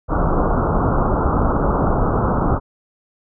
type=low-pass noise; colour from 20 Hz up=pink; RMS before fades=-17 dBFS; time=0.08-2.6 s; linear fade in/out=50 ms; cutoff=1400 Hz; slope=96 dB/octave; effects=none